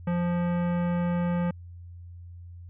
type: tone with hard clipping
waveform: sine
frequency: 174.61 Hz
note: F3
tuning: in tune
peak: -26 dBFS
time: 0.07-1.51 s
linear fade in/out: 5 ms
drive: 17 dB
effects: added 87 Hz sine -41 dBFS peak until 2.69 s + resampled to 8000 Hz